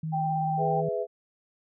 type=tone; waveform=sine; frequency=158.4 Hz; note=D#3; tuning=31 cents sharp; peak=-29 dBFS; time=0.03-0.89 s; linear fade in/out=5 ms
type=tone with vibrato; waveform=sine; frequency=784 Hz; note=G5; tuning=in tune; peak=-26 dBFS; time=0.12-0.82 s; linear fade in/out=20 ms; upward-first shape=square; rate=17 Hz; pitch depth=15 cents each way
type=chord; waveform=sine; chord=E major; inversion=first; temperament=equal with one note detuned; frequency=415.3 / 498.2 / 659.3 Hz; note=G#4 / B4 / E5; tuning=0 / +15 / 0 cents; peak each=-31 dBFS; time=0.57-1.07 s; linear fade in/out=50 ms
effects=none